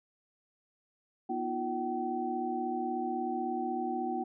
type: tone cluster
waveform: sine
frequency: 243.4 / 316.7 / 353 / 763 Hz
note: B3 / D#4 / F4 / G5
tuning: -25 / +31 / +19 / -47 cents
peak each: -37 / -39 / -37 / -34 dBFS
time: 1.29-4.24 s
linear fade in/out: 10 ms
effects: none